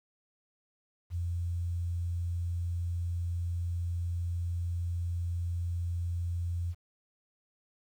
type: tone with quantisation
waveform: sine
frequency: 86.5 Hz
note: F2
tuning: 16 cents flat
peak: -30 dBFS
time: 1.1-6.75 s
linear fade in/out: 50 ms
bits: 10
effects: none